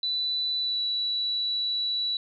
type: tone with pitch glide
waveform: sine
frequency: 3978 to 3937 Hz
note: B7 to B7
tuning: +12 to -6 cents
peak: -25 dBFS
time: 0.03-2.17 s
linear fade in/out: 2 ms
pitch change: -18 cents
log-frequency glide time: 0.59-0.81 s
effects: none